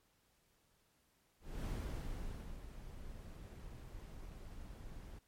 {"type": "noise with ADSR envelope", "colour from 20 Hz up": "brown", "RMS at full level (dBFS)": -39, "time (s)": [1.4, 5.19], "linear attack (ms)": 250, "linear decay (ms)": 920, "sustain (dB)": -11, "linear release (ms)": 7, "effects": ["pink hiss -75 dBFS RMS until 5.27 s", "MP3 64 kbps"]}